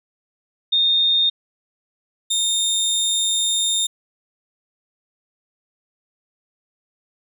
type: tone pair in turn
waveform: sine / 25% pulse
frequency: 3664 / 3651 Hz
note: A#7 / A#7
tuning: -31 / -37 cents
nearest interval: unison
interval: 6 cents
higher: first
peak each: -14 dBFS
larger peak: neither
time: 0.72-1.3 / 2.3-3.87 s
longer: second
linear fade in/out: 10 ms
effects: none